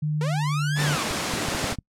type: tone with pitch glide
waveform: sine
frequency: 151.5 to 147.44 Hz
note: D#3 to D3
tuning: -46 to +7 cents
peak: -22 dBFS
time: 0.02-0.96 s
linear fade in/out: 10 ms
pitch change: -47 cents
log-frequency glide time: 0.2-0.59 s
type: linear two-way sweep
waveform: sawtooth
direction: up then down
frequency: 440 to 1817 to 1046 Hz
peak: -25 dBFS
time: 0.21-1.03 s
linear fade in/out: 2 ms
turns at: 0.82 s
type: high-pass noise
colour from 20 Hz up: pink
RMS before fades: -27 dBFS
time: 0.75-1.76 s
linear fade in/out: 50 ms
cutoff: 160 Hz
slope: 12 dB/octave
type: clicks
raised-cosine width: 5 ms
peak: -20 dBFS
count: 7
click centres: 1.11 / 1.337 / 1.486 / 1.549 / 1.642 / 1.725 / 1.787 s
effects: noise-tail reverb RT60 0.1 s tail -25 dB re dry + low-pass 9000 Hz 12 dB/octave